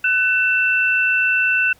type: tone pair together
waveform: sine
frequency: 1500 / 2673 Hz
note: F#6 / E7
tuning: +23 / +23 cents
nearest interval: minor seventh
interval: 1000 cents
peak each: -17 dBFS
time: 0.04-1.73 s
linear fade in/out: 5 ms
effects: pink hiss -53 dBFS RMS until 1.79 s